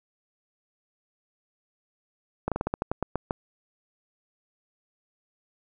slowing click train, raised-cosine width 1 ms, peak -12 dBFS, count 11, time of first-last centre 2.48-3.309 s, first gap 37 ms, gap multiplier 1.17, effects none

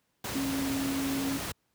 sine tone in noise, 272.3 Hz, C#4, 31 cents flat, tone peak -29 dBFS, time 0.35-1.38 s, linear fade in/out 5 ms, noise pink, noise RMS -35 dBFS, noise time 0.24-1.52 s, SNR +3 dB, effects pink hiss -75 dBFS RMS until 1.74 s + high-pass 80 Hz 12 dB/octave

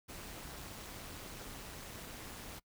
pink noise with amplitude modulation, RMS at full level -45 dBFS, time 0.08-2.6 s, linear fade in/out 20 ms, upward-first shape sine, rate 210 Hz, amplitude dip 65%, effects noise-tail reverb RT60 0.1 s tail -23 dB re dry

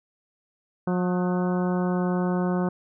harmonic tone with a mistuned harmonic, 180.1 Hz, F#3, 46 cents flat, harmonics 1 / 2 / 3 / 4 / 5 / 6 / 7 / 8, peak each -23 / -29 / -33 / -35 / -37 / -39 / -40 / -41 dBFS, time 0.87-2.69 s, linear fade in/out 5 ms, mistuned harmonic 8, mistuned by +64 cents, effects none

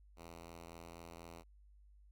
5% pulse tone, 84.1 Hz, E2, 35 cents sharp, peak -40 dBFS, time 0.16-1.44 s, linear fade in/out 50 ms, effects added 50 Hz sine -60 dBFS peak until 2.11 s

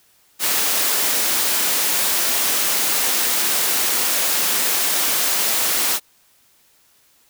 white high-pass noise, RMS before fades -19 dBFS, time 0.39-6 s, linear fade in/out 50 ms, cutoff 240 Hz, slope 12 dB/octave, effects white hiss -57 dBFS RMS until 7.29 s

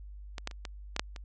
clicks, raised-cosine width 0.2 ms, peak -20 / -16 / -28 / -21 / -15 / -10 / -26 dBFS, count 7, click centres 0.382 / 0.474 / 0.512 / 0.652 / 0.964 / 0.995 / 1.162 s, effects added 50 Hz sine -43 dBFS peak until 1.24 s + resampled to 22050 Hz

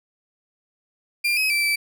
35% pulse tone with pitch steps, 2391 / 2545 / 2334 / 2320 Hz, D7 / D#7 / D7 / D7, +30 / +39 / -11 / -22 cents, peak -17 dBFS, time 1.24-1.76 s, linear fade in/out 10 ms, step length 130 ms, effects none

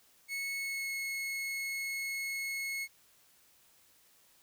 40% pulse tone with pitch glide, 2200 to 2181 Hz, C#7 to C#7, -14 to -29 cents, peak -34 dBFS, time 0.28-2.88 s, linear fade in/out 50 ms, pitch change -15 cents, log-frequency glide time 0.57-0.92 s, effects white hiss -65 dBFS RMS until 4.42 s

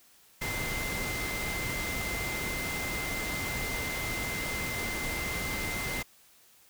sine tone in noise, 2078 Hz, C7, 12 cents flat, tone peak -35 dBFS, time 0.41-6.03 s, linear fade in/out 10 ms, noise pink, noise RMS -35 dBFS, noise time 0.41-6.03 s, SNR -3 dB, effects white hiss -60 dBFS RMS until 6.69 s

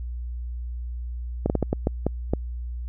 slowing click train, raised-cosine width 2 ms, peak -8 dBFS, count 8, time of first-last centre 1.46-2.336 s, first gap 39 ms, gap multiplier 1.38, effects added 60 Hz sine -29 dBFS peak until 2.88 s

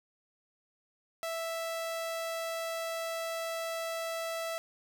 sawtooth tone, 659.3 Hz, E5, in tune, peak -30 dBFS, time 1.23-4.58 s, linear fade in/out 0 ms, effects none

